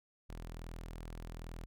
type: tone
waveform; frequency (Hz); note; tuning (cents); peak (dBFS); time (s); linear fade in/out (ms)
sawtooth; 41.2; E1; 0; -40; 0.29-1.66; 10
effects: none